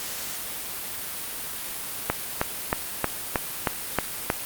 click train, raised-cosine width 0.5 ms, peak -5 dBFS, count 8, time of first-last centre 2.1-4.301 s, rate 3.18 Hz, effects white hiss -33 dBFS RMS until 4.45 s + Opus 48 kbps

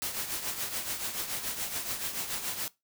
white noise with tremolo, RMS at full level -32 dBFS, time 0.02-2.68 s, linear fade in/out 0 ms, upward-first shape triangle, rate 7 Hz, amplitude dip 65%, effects noise-tail reverb RT60 0.2 s tail -20 dB re dry

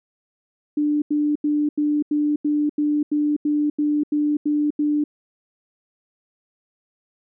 sine tone bursts, 296.5 Hz, D4, 17 cents sharp, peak -17 dBFS, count 13, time 0.77-5.04 s, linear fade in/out 5 ms, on 250 ms, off 85 ms, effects none

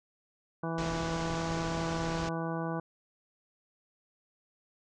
harmonic tone, 164.81 Hz, E3, in tune, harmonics 1 / 2 / 3 / 4 / 5 / 6 / 7 / 9, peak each -35 / -38 / -40 / -41 / -42 / -43 / -43 / -45 dBFS, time 0.63-2.8 s, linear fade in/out 5 ms
pink low-pass noise, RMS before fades -39 dBFS, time 0.78-2.29 s, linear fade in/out 2 ms, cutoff 7100 Hz, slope 48 dB/octave
effects none

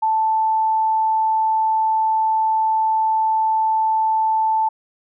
sine tone, 880 Hz, A5, in tune, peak -15 dBFS, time 0.02-4.69 s, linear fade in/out 10 ms, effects none

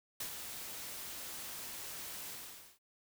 white noise with ADSR envelope, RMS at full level -39 dBFS, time 0.2-2.79 s, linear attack 6 ms, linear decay 88 ms, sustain -6 dB, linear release 520 ms, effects none

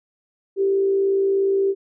sine tone with frequency modulation, 390.8 Hz, G4, 5 cents flat, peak -16 dBFS, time 0.56-1.75 s, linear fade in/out 50 ms, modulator 57 Hz, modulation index 0.27, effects none

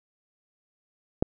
click, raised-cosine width 2 ms, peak -8 dBFS, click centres 1.225 s, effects none

